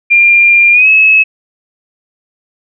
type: tone with pitch glide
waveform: sine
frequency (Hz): 2395 to 2582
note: D7 to E7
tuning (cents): +33 to -37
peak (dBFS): -3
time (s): 0.1-1.24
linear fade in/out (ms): 20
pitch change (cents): +130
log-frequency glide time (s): 0.72-0.88
effects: none